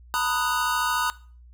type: chord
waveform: square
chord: B major seventh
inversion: third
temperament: equal with one note detuned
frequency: 914.2 / 987.8 / 1244.5 / 1480 Hz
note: A#5 / B5 / D#6 / F#6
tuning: -34 / 0 / 0 / 0 cents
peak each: -31 / -29 / -28 / -29 dBFS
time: 0.14-1.1 s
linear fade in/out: 0 ms
effects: noise-tail reverb RT60 0.4 s tail -19 dB re dry + added 60 Hz sine -46 dBFS peak until 1.53 s